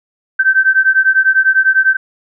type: beating tone pair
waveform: sine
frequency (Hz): 1544 / 1554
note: G6 / G6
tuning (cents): -27 / -16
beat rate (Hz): 10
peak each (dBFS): -11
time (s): 0.39-1.97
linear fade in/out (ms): 10
effects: none